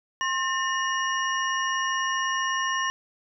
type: tone cluster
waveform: sine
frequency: 1063 / 1808 / 2879 / 5680 Hz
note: C6 / A6 / F#7 / F8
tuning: +27 / +47 / -48 / +28 cents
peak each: -27 / -28 / -32 / -36 dBFS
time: 0.21-2.9 s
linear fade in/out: 0 ms
effects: none